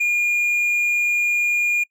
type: tone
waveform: triangle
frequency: 2423 Hz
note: D#7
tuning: 47 cents flat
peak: -15 dBFS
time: 0-1.84 s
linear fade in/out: 10 ms
effects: noise-tail reverb RT60 0.1 s tail -24 dB re dry